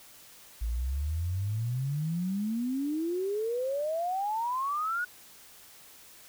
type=exponential sweep; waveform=sine; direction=up; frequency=53.6 to 1480 Hz; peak=-28 dBFS; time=0.61-5.05 s; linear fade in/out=10 ms; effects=white hiss -53 dBFS RMS until 6.28 s